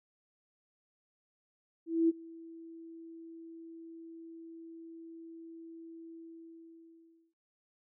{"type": "tone with ADSR envelope", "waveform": "sine", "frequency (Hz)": 329.6, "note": "E4", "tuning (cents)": 0, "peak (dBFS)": -22, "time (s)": [1.86, 7.34], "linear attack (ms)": 230, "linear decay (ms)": 26, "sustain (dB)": -24, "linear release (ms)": 1200, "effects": []}